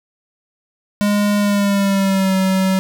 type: tone with pitch glide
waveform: square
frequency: 205.7 to 189.72 Hz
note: G#3 to F#3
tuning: -16 to +44 cents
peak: -14 dBFS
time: 1.01-2.79 s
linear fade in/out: 0 ms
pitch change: -140 cents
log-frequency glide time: 1.38-2.35 s
effects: none